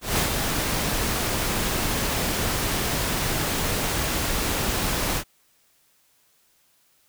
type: noise with ADSR envelope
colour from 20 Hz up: pink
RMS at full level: -21 dBFS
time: 0.01-5.24 s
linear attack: 170 ms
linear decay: 98 ms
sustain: -4 dB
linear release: 64 ms
effects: white hiss -63 dBFS RMS until 7.08 s